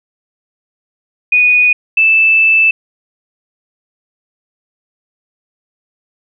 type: tone pair in turn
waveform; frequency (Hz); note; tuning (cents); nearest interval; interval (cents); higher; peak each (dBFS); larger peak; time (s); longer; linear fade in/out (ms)
sine; 2473 / 2637; D#7 / E7; -11 / 0; minor second; 111; second; -6; neither; 1.32-1.73 / 1.97-2.71; second; 5
effects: none